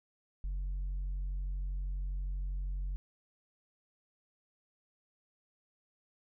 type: tone with tanh clipping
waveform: sine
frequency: 46.25 Hz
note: F#1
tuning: in tune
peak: -34 dBFS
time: 0.44-2.96 s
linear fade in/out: 0 ms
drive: 2 dB
effects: none